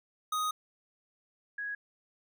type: tone pair in turn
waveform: square / sine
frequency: 1248 / 1661.9 Hz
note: D#6 / G#6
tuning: +5 / +1 cents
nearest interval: perfect fourth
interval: 496 cents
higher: second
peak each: -30 / -34 dBFS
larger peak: first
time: 0.32-0.51 / 1.58-1.75 s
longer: first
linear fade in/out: 5 ms
effects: none